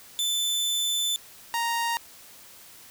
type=tone pair in turn; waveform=sawtooth; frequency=3520 / 932.3 Hz; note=A7 / A#5; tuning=0 / 0 cents; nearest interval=octave + major seventh; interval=2300 cents; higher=first; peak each=-21 dBFS; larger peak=neither; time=0.19-1.16 / 1.54-1.97 s; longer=first; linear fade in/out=0 ms; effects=white hiss -49 dBFS RMS until 2.9 s